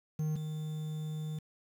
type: tone pair in turn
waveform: triangle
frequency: 154.6 / 154.6 Hz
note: D#3 / D#3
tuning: -11 / -11 cents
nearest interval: unison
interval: 0 cents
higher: neither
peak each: -28 / -33 dBFS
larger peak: first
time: 0.19-0.36 / 0.36-1.39 s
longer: second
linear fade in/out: 5 ms
effects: 9-bit